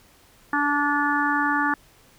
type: harmonic tone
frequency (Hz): 290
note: D4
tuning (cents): -22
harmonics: 1 / 3 / 4 / 5 / 6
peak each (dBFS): -26 / -26 / -26 / -26 / -26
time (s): 0.53-1.74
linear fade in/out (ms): 2
effects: pink hiss -55 dBFS RMS until 2.18 s